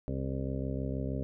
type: harmonic tone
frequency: 66.4 Hz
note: C2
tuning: 26 cents sharp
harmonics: 1 / 2 / 3 / 4 / 6 / 7 / 8 / 9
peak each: -37 / -36 / -41 / -38 / -43 / -45 / -45 / -45 dBFS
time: 0.08-1.23 s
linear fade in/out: 0 ms
effects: none